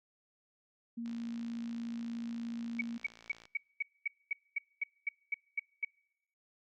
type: tone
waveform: sine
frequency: 233.1 Hz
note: A#3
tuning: in tune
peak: -37 dBFS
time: 0.97-2.98 s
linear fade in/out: 10 ms
type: click train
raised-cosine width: 0.2 ms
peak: -36 dBFS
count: 137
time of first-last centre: 1.06-3.454 s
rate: 56.8 Hz
type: tone bursts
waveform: sine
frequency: 2260 Hz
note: C#7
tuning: 33 cents sharp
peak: -30 dBFS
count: 13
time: 2.79-5.849 s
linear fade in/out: 5 ms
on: 23 ms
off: 230 ms
effects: noise-tail reverb RT60 0.9 s tail -26 dB re dry + Opus 48 kbps